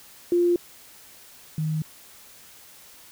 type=tone pair in turn; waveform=sine; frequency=349.2 / 156 Hz; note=F4 / D#3; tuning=0 / +5 cents; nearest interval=octave + major second; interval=1395 cents; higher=first; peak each=-17 / -23 dBFS; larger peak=first; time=0.32-0.56 / 1.58-1.82 s; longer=neither; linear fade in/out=2 ms; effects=white hiss -49 dBFS RMS until 3.11 s